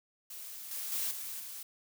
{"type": "noise with level steps", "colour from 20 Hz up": "blue", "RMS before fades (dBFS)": [-45, -39, -34, -41, -44], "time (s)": [0.3, 1.63], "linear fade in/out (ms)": 5, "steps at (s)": [0.71, 0.92, 1.11, 1.4], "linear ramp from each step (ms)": 2, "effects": []}